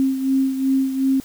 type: beating tone pair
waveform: sine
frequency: 266.6 / 269.3 Hz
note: C4 / C#4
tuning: +33 / -50 cents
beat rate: 2.7 Hz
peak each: -17 / -24 dBFS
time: 0-1.2 s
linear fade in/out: 0 ms
effects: white hiss -44 dBFS RMS until 1.24 s